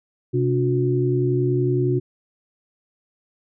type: tone cluster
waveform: sine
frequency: 129.4 / 291.2 / 362 Hz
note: C3 / D4 / F#4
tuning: -19 / -15 / -38 cents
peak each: -20 / -26 / -21 dBFS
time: 0.33-2 s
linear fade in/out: 20 ms
effects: none